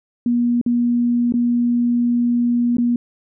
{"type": "tone with dropouts", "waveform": "sine", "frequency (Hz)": 240, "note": "B3", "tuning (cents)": -49, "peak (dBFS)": -14, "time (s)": [0.26, 2.96], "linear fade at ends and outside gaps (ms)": 2, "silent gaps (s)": [[0.614, 0.662], [1.323, 1.339], [2.769, 2.783]], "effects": []}